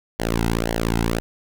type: tone with flanger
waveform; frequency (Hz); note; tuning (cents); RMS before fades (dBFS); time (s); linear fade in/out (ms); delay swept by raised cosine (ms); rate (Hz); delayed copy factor
sawtooth; 56.8; A#1; -44; -22; 0.19-1.2; 0; 0.79 to 1.76; 1.9; -0.9
effects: none